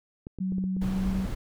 clicks, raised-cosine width 3 ms, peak -25 dBFS, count 6, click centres 0.269 / 0.387 / 0.522 / 0.583 / 0.64 / 0.767 s
sine tone with pitch glide, 187.6 to 189.56 Hz, F#3 to F#3, +24 to +42 cents, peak -26 dBFS, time 0.4-1.26 s, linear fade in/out 10 ms, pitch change +18 cents, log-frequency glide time 0.77-0.97 s
brown noise, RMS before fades -32 dBFS, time 0.81-1.35 s, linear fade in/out 10 ms
effects none

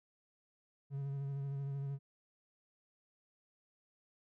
triangle tone with vibrato, 138.9 Hz, C#3, 4 cents sharp, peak -35 dBFS, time 0.9-1.99 s, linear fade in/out 50 ms, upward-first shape sine, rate 13 Hz, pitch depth 25 cents each way, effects none

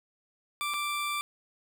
20% pulse tone with dropouts, 1174.7 Hz, D6, in tune, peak -25 dBFS, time 0.61-1.21 s, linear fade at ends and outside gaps 0 ms, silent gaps 0.737-0.741 s, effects none

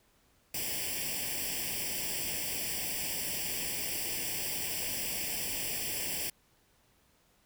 white noise with comb filter, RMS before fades -35 dBFS, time 0.54-6.3 s, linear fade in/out 5 ms, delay 0.38 ms, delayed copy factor +1, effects pink hiss -68 dBFS RMS until 7.45 s

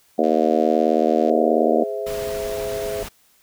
harmonic tone, 78.5 Hz, D#2, 16 cents sharp, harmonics 3 / 4 / 5 / 6 / 7 / 8 / 9, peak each -23 / -23 / -23 / -23 / -23 / -23 / -23 dBFS, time 0.18-1.84 s, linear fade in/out 10 ms
click train, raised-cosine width 0.2 ms, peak -24 dBFS, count 95, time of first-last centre 0.24-1.295 s, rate 89.1 Hz
sine chord, Ab augmented, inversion none, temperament equal with one note detuned, 415.3 / 520.5 / 659.3 Hz, Ab4 / C5 / E5, 0 / -9 / 0 cents, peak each -27 / -30 / -28 dBFS, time 1.27-3.03 s, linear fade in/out 2 ms
pink noise, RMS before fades -34 dBFS, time 2.06-3.09 s, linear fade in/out 10 ms
effects white hiss -58 dBFS RMS until 3.42 s

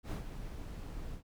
brown noise with ADSR envelope, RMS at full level -35 dBFS, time 0.03-1.23 s, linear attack 84 ms, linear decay 110 ms, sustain -8 dB, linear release 92 ms, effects none

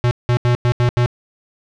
square tone bursts at uneven times, 121.6 Hz, B2, 26 cents flat, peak -13 dBFS, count 6, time 0.04-0.11 / 0.29-0.37 / 0.45-0.55 / 0.65-0.72 / 0.8-0.89 / 0.97-1.06 s, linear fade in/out 0 ms, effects low-pass 4000 Hz 12 dB/octave + 9-bit

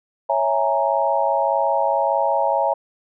sine chord, A# half-diminished seventh, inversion first, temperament equal, 554.4 / 659.3 / 830.6 / 932.3 Hz, C#5 / E5 / G#5 / A#5, 0 / 0 / 0 / 0 cents, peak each -22 dBFS, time 0.29-2.74 s, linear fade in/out 10 ms, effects none

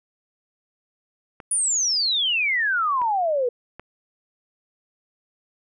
clicks, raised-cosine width 0.5 ms, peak -23 dBFS, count 3, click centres 1.402 / 3.017 / 3.796 s
sine exponential sweep, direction down, 9956 to 471.3 Hz, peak -19 dBFS, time 1.51-3.49 s, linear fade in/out 5 ms
effects none

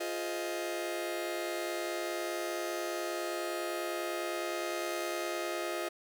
sawtooth chord, F minor seventh, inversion none, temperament just, 349.2 / 419.1 / 523.8 / 628.6 Hz, F4 / Ab4 / C5 / Eb5, 0 / +16 / +2 / +18 cents, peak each -33 / -39 / -39 / -34 dBFS, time 0-5.89 s, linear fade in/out 10 ms, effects none

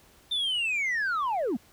sine linear sweep, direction down, 3605 to 195.8 Hz, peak -23 dBFS, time 0.31-1.57 s, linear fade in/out 10 ms, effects tanh soft clip ceiling -24 dBFS + pink hiss -58 dBFS RMS until 1.72 s

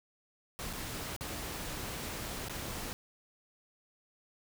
pink noise with dropouts, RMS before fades -40 dBFS, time 0.59-2.93 s, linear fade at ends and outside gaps 0 ms, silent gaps 0.729-0.734 / 1.164-1.209 / 2.485-2.496 s, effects none

